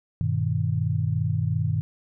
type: chord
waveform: sine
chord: G augmented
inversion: none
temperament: equal with one note detuned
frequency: 98 / 120.86 / 155.56 Hz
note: G2 / B2 / D#3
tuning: 0 / -37 / 0 cents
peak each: -26 dBFS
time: 0.21-1.81 s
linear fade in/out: 0 ms
effects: none